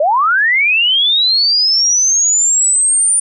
sine linear sweep, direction up, 560 to 9310 Hz, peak -9 dBFS, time 0-3.2 s, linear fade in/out 5 ms, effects none

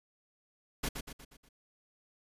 pink noise with echo, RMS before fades -33 dBFS, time 0.83-0.89 s, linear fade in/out 10 ms, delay 120 ms, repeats 5, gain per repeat -6 dB, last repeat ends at 1.49 s, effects resampled to 32000 Hz

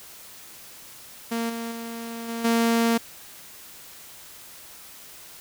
sawtooth tone with level steps, 230.7 Hz, A#3, 18 cents flat, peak -21 / -26 / -29 / -25 / -15 dBFS, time 1.31-2.98 s, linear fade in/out 10 ms, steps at 1.49 / 1.71 / 2.28 / 2.44 s, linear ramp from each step 10 ms, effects white hiss -45 dBFS RMS until 5.4 s

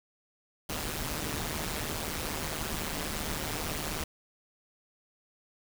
pink noise with amplitude modulation, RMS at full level -31 dBFS, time 0.69-4.04 s, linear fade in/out 5 ms, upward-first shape sine, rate 154 Hz, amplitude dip 80%, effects none

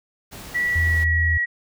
pink noise, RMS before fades -38 dBFS, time 0.31-1.05 s, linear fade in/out 20 ms
sine tone with pitch glide, 1947 to 1915.8 Hz, B6 to A#6, -25 to +47 cents, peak -19 dBFS, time 0.54-1.46 s, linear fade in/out 20 ms, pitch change -28 cents, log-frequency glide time 0.7-1.19 s
sine tone with vibrato, 81.6 Hz, E2, 17 cents flat, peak -19 dBFS, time 0.75-1.38 s, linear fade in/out 10 ms, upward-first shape sine, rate 2.6 Hz, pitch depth 17 cents each way
effects none

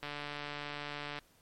click train, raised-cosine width 0.3 ms, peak -24 dBFS, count 170, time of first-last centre 0.03-1.188 s, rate 146 Hz, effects pink hiss -66 dBFS RMS until 1.41 s + MP3 64 kbps

